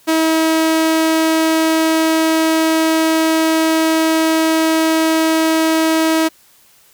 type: tone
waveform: sawtooth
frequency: 320.9 Hz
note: E4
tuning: 46 cents flat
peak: -8 dBFS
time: 0.07-6.29 s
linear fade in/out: 20 ms
effects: white hiss -50 dBFS RMS until 6.93 s